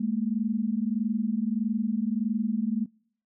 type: tone pair together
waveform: sine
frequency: 209 / 230.6 Hz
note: G#3 / A#3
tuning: +11 / -19 cents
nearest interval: major second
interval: 170 cents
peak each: -27 dBFS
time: 0-2.86 s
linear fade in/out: 10 ms
effects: noise-tail reverb RT60 0.6 s tail -26 dB re dry